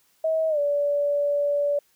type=tone with pitch glide; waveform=sine; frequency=640 to 576.8 Hz; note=D#5 to D5; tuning=+49 to -31 cents; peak=-20 dBFS; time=0.24-1.79 s; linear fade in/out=5 ms; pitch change=-180 cents; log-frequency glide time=0.49-0.59 s; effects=white hiss -64 dBFS RMS until 1.95 s

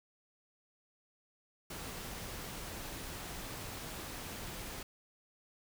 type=noise; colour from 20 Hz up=pink; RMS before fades=-44 dBFS; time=1.7-4.83 s; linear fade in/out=5 ms; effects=none

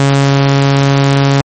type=tone; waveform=sawtooth; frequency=138.59 Hz; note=C#3; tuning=in tune; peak=-3 dBFS; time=0-1.41 s; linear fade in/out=0 ms; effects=MP3 32 kbps

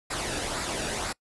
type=noise with flanger; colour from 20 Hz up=pink; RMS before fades=-31 dBFS; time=0.1-1.13 s; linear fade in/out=10 ms; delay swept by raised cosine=0.32 to 0.97 ms; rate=2 Hz; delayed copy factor=-0.5; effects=noise-tail reverb RT60 0.1 s tail -24 dB re dry + resampled to 24000 Hz

